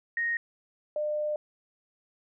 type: tone pair in turn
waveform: sine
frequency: 1864.7 / 601.4 Hz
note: A#6 / D5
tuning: 0 / +41 cents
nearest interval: octave + minor sixth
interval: 1959 cents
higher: first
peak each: -26 / -27 dBFS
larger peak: first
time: 0.17-0.37 / 0.96-1.36 s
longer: second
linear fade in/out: 2 ms
effects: none